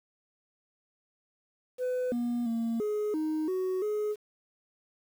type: tone with pitch steps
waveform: sine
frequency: 503 / 239.9 / 229.6 / 420.9 / 311.5 / 372.4 / 421.7 Hz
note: B4 / A#3 / A#3 / G#4 / D#4 / F#4 / G#4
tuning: +32 / +50 / -26 / +23 / +2 / +11 / +26 cents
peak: -25 dBFS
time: 1.78-4.16 s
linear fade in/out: 50 ms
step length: 340 ms
effects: tanh soft clip ceiling -27 dBFS + 9-bit